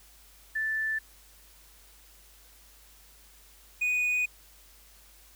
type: tone pair in turn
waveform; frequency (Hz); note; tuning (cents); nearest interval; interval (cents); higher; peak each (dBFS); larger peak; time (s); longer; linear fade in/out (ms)
sine / triangle; 1760 / 2476; A6 / D#7; 0 / -9; tritone; 591; second; -27 / -23; second; 0.55-0.99 / 3.81-4.26; second; 10
effects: added 50 Hz sine -58 dBFS peak until 5.35 s + white hiss -57 dBFS RMS until 5.35 s